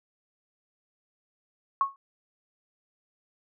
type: tone with exponential decay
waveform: sine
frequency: 1098 Hz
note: C#6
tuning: 17 cents flat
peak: -17 dBFS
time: 1.81-1.96 s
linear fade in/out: 1 ms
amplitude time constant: 31 ms
effects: none